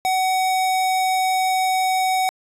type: tone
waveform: square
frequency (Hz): 751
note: F#5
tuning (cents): +26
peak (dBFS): -18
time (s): 0.05-2.29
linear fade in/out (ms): 0
effects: resampled to 32000 Hz